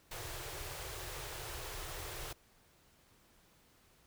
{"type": "band-stop noise", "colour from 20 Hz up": "pink", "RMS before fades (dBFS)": -44, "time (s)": [0.11, 2.33], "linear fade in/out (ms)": 5, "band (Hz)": [150, 320], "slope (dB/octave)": 96, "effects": ["pink hiss -67 dBFS RMS until 4.06 s"]}